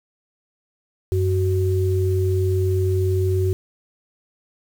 sine tone pair together, 94 / 373.5 Hz, F#2 / F#4, +28 / +16 cents, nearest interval 2 octaves, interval 2388 cents, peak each -18 / -22 dBFS, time 1.12-3.53 s, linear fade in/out 0 ms, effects 7-bit

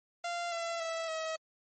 sawtooth tone with pitch steps, 692 / 674.2 / 656.9 / 640.1 Hz, F5 / E5 / E5 / D#5, -16 / +39 / -6 / +49 cents, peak -30 dBFS, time 0.24-1.36 s, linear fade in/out 5 ms, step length 280 ms, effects MP3 32 kbps

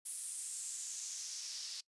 white noise with band-pass filter sweep, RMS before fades -44 dBFS, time 0.05-1.81 s, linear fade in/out 10 ms, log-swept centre 10000 to 4800 Hz, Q 3.3, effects noise-tail reverb RT60 0.1 s tail -22 dB re dry + resampled to 24000 Hz

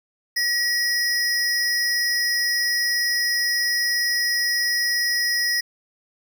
square tone pair together, 1913 / 5107 Hz, A#6 / D#8, +44 / +44 cents, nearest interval octave + perfect fourth, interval 1700 cents, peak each -23 dBFS, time 0.36-5.61 s, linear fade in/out 10 ms, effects none

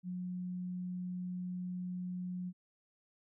sine tone, 180.7 Hz, F#3, 41 cents flat, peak -37 dBFS, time 0.03-2.53 s, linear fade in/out 50 ms, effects none

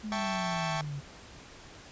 sine exponential sweep, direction down, 217.3 to 138.59 Hz, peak -34 dBFS, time 0.03-1.01 s, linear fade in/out 20 ms
sawtooth chord, A dominant seventh, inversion second, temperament equal, 659.3 / 784 / 880 / 1108.7 Hz, E5 / G5 / A5 / C#6, 0 / 0 / 0 / 0 cents, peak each -33 dBFS, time 0.12-0.81 s, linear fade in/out 0 ms
effects pink hiss -50 dBFS RMS until 1.91 s + resampled to 16000 Hz

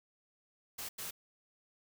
white noise bursts at uneven times, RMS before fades -42 dBFS, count 2, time 0.78-0.89 / 0.98-1.11 s, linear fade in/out 10 ms, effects none

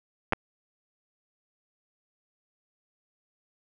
clicks, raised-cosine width 0.5 ms, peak -9 dBFS, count 2, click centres 0.324 / 0.333 s, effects none

